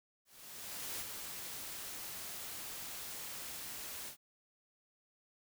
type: noise with ADSR envelope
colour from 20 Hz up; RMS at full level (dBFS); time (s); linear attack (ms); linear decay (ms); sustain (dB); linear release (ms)
white; -41; 0.25-4.17; 750; 39; -4; 98
effects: none